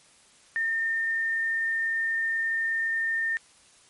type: tone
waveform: sine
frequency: 1814 Hz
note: A#6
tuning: 48 cents flat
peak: -24 dBFS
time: 0.56-3.37 s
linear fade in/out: 0 ms
effects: white hiss -57 dBFS RMS until 3.89 s + MP3 48 kbps